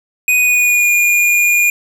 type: tone with pitch glide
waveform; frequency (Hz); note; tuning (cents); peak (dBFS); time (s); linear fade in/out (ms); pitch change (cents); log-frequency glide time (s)
square; 2489 to 2428; D#7 to D#7; 0 to -43; -10; 0.28-1.7; 2; -43; 0.38-0.92
effects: none